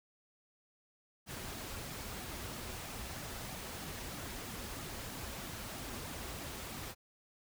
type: noise with flanger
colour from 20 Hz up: pink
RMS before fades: -44 dBFS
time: 1.26-6.95 s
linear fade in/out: 50 ms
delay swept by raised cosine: 1.9 to 6.8 ms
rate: 3.1 Hz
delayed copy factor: -0.55
effects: none